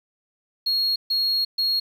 sine tone bursts at uneven times, 4295 Hz, C8, 44 cents sharp, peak -17 dBFS, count 3, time 0.66-0.96 / 1.1-1.45 / 1.58-1.8 s, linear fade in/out 10 ms, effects tanh soft clip ceiling -18 dBFS + 9-bit

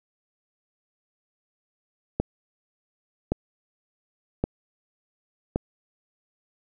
click train, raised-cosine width 2 ms, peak -9 dBFS, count 4, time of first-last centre 2.2-5.559 s, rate 0.893 Hz, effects none

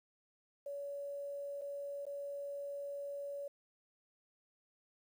sine tone with dropouts, 566 Hz, C#5, 36 cents sharp, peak -40 dBFS, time 0.66-3.48 s, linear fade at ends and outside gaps 5 ms, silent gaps 1.613-1.617 / 2.054-2.065 s, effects 11-bit

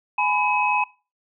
sine tone cluster, 835 / 998 / 2551 Hz, G#5 / B5 / D#7, +9 / +18 / +43 cents, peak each -23 dBFS, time 0.18-0.84 s, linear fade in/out 5 ms, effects noise-tail reverb RT60 0.3 s tail -20 dB re dry

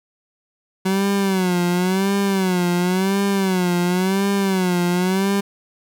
30% pulse tone with vibrato, 187.1 Hz, F#3, 20 cents sharp, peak -14 dBFS, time 0.85-5.41 s, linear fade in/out 10 ms, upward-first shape sine, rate 0.94 Hz, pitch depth 110 cents each way, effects none

